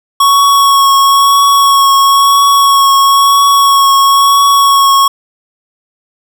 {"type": "tone with vibrato", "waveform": "square", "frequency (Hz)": 1108.7, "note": "C#6", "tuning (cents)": 0, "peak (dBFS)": -5, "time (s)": [0.2, 5.08], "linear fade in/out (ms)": 5, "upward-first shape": "triangle", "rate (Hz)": 1, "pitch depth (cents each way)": 19, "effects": []}